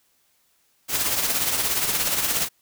white noise with tremolo, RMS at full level -21 dBFS, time 0.88-2.49 s, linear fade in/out 50 ms, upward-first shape triangle, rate 17 Hz, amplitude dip 55%, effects white hiss -65 dBFS RMS until 2.61 s

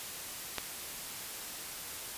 click, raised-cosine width 0.2 ms, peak -15 dBFS, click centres 0.583 s, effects white hiss -42 dBFS RMS until 2.17 s + resampled to 32000 Hz

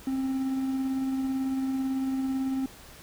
triangle tone with tremolo, 265.3 Hz, C4, 24 cents sharp, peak -23 dBFS, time 0.07-2.66 s, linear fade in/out 2 ms, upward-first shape sine, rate 18 Hz, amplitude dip 25%, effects pink hiss -49 dBFS RMS until 3.02 s

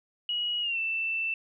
sine tone with pitch glide, 2906 to 2665 Hz, F#7 to E7, -32 to +18 cents, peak -27 dBFS, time 0.29-1.34 s, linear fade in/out 2 ms, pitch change -150 cents, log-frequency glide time 0.61-0.79 s, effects none

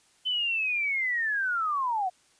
sine linear sweep, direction down, 3059 to 707 Hz, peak -25 dBFS, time 0.25-2.1 s, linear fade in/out 20 ms, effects white hiss -63 dBFS RMS until 2.39 s + resampled to 22050 Hz

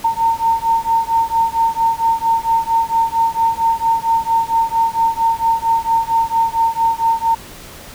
sine beating tone pair, 909 / 913.4 Hz, A#5 / A#5, -44 / -36 cents, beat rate 4.4 Hz, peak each -16 dBFS, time 0.04-7.35 s, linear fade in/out 10 ms, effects pink hiss -36 dBFS RMS until 7.94 s

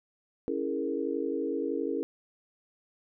sine chord, A# half-diminished seventh, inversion first, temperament equal, 277.2 / 329.6 / 415.3 / 466.2 Hz, C#4 / E4 / G#4 / A#4, 0 / 0 / 0 / 0 cents, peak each -34 dBFS, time 0.48-2.03 s, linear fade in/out 0 ms, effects none

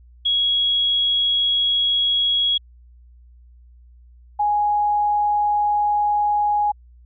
sine tone pair in turn, 3322 / 830.5 Hz, G#7 / G#5, 0 / 0 cents, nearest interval 2 octaves, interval 2400 cents, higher first, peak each -16 dBFS, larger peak neither, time 0.25-2.58 / 4.39-6.72 s, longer neither, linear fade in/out 10 ms, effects added 60 Hz sine -45 dBFS peak until 7.05 s

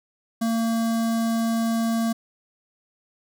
square tone with notch filter, 227.8 Hz, A#3, 40 cents flat, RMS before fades -23 dBFS, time 0.41-2.13 s, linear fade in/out 10 ms, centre 2400 Hz, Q 1.2, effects none

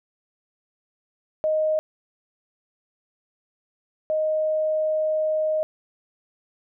sine tone pair in turn, 622.3 / 622.3 Hz, D#5 / D#5, 0 / 0 cents, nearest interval unison, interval 0 cents, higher neither, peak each -19 / -20 dBFS, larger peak first, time 1.44-1.79 / 4.1-5.63 s, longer second, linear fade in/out 0 ms, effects none

